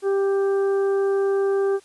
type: harmonic tone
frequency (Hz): 393.4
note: G4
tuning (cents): +6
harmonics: 1 / 2 / 3 / 4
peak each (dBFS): -18 / -34 / -36 / -38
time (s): 0.02-1.8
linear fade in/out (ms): 50
effects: white hiss -54 dBFS RMS until 1.84 s + resampled to 24000 Hz